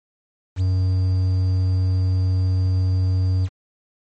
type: tone with quantisation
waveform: triangle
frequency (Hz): 92.9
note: F#2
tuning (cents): +7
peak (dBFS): -14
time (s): 0.56-3.49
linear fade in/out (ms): 50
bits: 7
effects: MP3 32 kbps